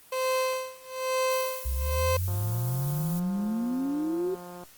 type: tone with tremolo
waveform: 30% pulse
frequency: 518 Hz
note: C5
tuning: 17 cents flat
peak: -21 dBFS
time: 0.12-2.17 s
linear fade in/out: 5 ms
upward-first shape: sine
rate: 1.1 Hz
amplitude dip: 95%
type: noise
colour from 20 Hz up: violet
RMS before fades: -39 dBFS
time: 1.3-3.2 s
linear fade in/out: 10 ms
type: exponential sweep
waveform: sine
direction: up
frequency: 62.3 to 381.2 Hz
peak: -26 dBFS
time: 1.65-4.35 s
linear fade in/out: 10 ms
type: click train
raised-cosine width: 1 ms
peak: -30 dBFS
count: 418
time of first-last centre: 2.28-4.636 s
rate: 177 Hz
effects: white hiss -54 dBFS RMS until 4.77 s + Opus 24 kbps